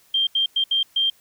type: tone bursts at uneven times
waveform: sine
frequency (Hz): 3175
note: G7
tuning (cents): +21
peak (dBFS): -17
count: 5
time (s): 0.14-0.27 / 0.35-0.46 / 0.56-0.64 / 0.71-0.83 / 0.96-1.1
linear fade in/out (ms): 5
effects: white hiss -57 dBFS RMS until 1.2 s